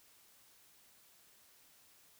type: silence
effects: white hiss -65 dBFS RMS until 2.19 s